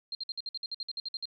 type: tone bursts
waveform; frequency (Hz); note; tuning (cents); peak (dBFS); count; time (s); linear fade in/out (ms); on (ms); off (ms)
sine; 4188; C8; +1; -33; 14; 0.12-1.255; 2; 30; 55
effects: none